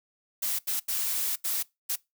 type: noise bursts at uneven times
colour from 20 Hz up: blue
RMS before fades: -29 dBFS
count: 5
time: 0.42-0.59 / 0.67-0.8 / 0.88-1.36 / 1.44-1.63 / 1.89-1.96 s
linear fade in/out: 10 ms
effects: noise-tail reverb RT60 0.2 s tail -22 dB re dry